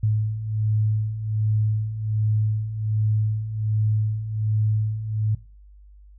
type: beating tone pair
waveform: sine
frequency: 106.7 / 108 Hz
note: G#2 / A2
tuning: +47 / -32 cents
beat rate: 1.3 Hz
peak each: -27 / -21 dBFS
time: 0.03-5.35 s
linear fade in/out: 5 ms
effects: noise-tail reverb RT60 0.3 s tail -18 dB re dry + added 50 Hz sine -45 dBFS peak until 6.18 s